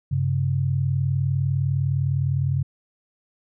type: tone pair together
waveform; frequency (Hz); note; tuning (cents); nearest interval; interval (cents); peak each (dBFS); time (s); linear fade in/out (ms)
sine; 97 / 136.83; G2 / C#3; -18 / -22; tritone; 596; -24 / -21; 0.11-2.63; 10
effects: none